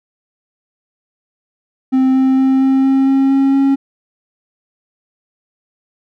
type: tone with pitch steps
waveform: triangle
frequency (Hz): 261.6 / 263.3 / 264.9 / 266.6 / 268.3 / 270 / 271.8 / 273.5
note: C4 / C4 / C4 / C4 / C4 / C#4 / C#4 / C#4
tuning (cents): 0 / +11 / +22 / +33 / +44 / -45 / -34 / -23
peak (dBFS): -7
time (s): 1.92-3.76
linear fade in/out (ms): 20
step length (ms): 230
effects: none